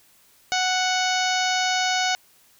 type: harmonic tone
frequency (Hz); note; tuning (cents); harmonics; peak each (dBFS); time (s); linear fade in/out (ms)
740; F#5; 0; 1 / 2 / 3 / 4 / 5 / 6 / 7 / 8 / 9; -24 / -27 / -29 / -30 / -31 / -32 / -32 / -33 / -34; 0.52-2.15; 0
effects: white hiss -57 dBFS RMS until 2.59 s